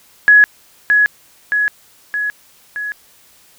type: tone with echo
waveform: sine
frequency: 1682 Hz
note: G#6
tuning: 22 cents sharp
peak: -4 dBFS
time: 0.28-0.44 s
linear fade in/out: 0 ms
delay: 620 ms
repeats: 4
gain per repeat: -4 dB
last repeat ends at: 2.92 s
effects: white hiss -49 dBFS RMS until 3.58 s